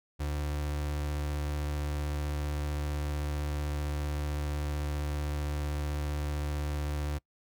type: tone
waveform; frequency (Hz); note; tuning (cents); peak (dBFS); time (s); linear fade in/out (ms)
35% pulse; 73.7; D2; +7; -29; 0.19-7.19; 20
effects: noise-tail reverb RT60 0.1 s tail -24 dB re dry